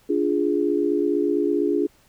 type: tone cluster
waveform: sine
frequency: 290.8 / 346.3 / 415 Hz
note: D4 / F4 / G#4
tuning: -17 / -15 / -1 cents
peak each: -23 dBFS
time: 0.09-1.87 s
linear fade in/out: 10 ms
effects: pink hiss -58 dBFS RMS until 2.08 s